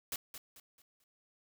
white noise with echo, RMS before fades -38 dBFS, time 0.12-0.16 s, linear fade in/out 2 ms, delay 220 ms, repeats 4, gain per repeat -9 dB, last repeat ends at 1.04 s, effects none

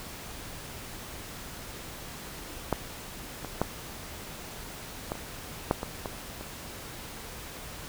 clicks, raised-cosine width 1 ms, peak -10 / -22 / -10 / -16 / -27 / -8 / -18 / -18 / -24 dBFS, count 9, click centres 2.727 / 3.447 / 3.616 / 5.119 / 5.154 / 5.711 / 5.831 / 6.058 / 6.41 s, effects pink hiss -42 dBFS RMS until 7.88 s

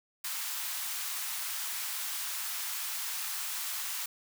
white high-pass noise, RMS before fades -36 dBFS, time 0.24-4.06 s, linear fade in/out 5 ms, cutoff 870 Hz, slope 24 dB/octave, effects none

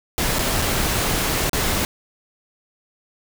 pink noise with dropouts, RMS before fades -21 dBFS, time 0.18-1.85 s, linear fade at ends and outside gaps 0 ms, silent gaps 0.386-0.392 / 0.617-0.621 / 1.495-1.532 s, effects none

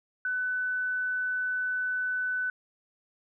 sine tone, 1500 Hz, F#6, 23 cents sharp, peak -27 dBFS, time 0.25-2.5 s, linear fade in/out 2 ms, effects none

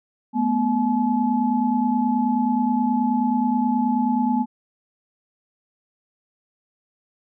sine tone cluster, 216.1 / 245.5 / 857 Hz, A3 / B3 / A5, -31 / -10 / -46 cents, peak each -24 / -20 / -24 dBFS, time 0.33-4.46 s, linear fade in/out 50 ms, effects none

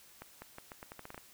accelerating click train, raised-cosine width 0.5 ms, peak -30 dBFS, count 11, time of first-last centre 0.22-1.178 s, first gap 200 ms, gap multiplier 0.82, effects white hiss -59 dBFS RMS until 1.33 s

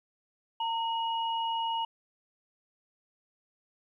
sine tone pair together, 913.4 / 2900 Hz, A#5 / F#7, -36 / -35 cents, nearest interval octave + minor sixth, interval 2001 cents, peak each -29 / -36 dBFS, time 0.6-1.85 s, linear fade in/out 5 ms, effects 11-bit

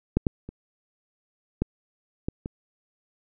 clicks, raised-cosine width 3 ms, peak -7 / -9 / -24 / -10 / -14 / -19 dBFS, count 6, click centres 0.17 / 0.268 / 0.49 / 1.62 / 2.285 / 2.459 s, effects none

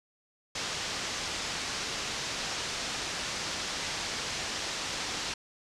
white low-pass noise, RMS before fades -35 dBFS, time 0.55-5.34 s, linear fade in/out 5 ms, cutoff 6400 Hz, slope 24 dB/octave, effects low-pass 11000 Hz 12 dB/octave

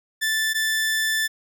sawtooth tone pair in turn, 1760 / 1760 Hz, A6 / A6, 0 / 0 cents, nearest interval unison, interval 0 cents, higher neither, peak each -17 dBFS, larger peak neither, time 0.21-0.54 / 0.54-1.28 s, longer second, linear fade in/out 20 ms, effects none

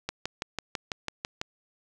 click train, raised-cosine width 0.2 ms, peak -13 dBFS, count 9, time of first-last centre 0.09-1.415 s, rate 6.04 Hz, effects none

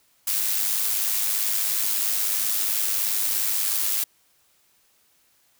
blue noise with amplitude modulation, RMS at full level -22 dBFS, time 0.27-4.04 s, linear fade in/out 5 ms, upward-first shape sine, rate 103 Hz, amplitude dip 45%, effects white hiss -63 dBFS RMS until 5.59 s

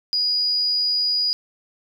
sine tone, 4905 Hz, D#8, 26 cents flat, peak -18 dBFS, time 0.13-1.33 s, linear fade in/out 0 ms, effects 8-bit

